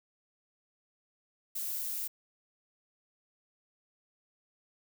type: noise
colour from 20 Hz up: violet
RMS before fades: -36 dBFS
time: 1.55-2.08 s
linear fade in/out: 10 ms
effects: none